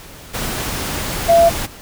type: tone in noise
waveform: sine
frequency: 676 Hz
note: E5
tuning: 43 cents sharp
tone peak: -7 dBFS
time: 1.28-1.5 s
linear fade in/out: 20 ms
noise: pink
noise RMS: -23 dBFS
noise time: 0.33-1.67 s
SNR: +13 dB
effects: pink hiss -38 dBFS RMS until 1.81 s